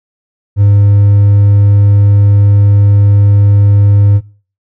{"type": "tone with hard clipping", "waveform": "triangle", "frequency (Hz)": 101.4, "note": "G#2", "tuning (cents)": -41, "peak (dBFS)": -4, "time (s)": [0.56, 4.21], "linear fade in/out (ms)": 50, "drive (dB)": 5, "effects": ["noise-tail reverb RT60 0.4 s tail -22 dB re dry"]}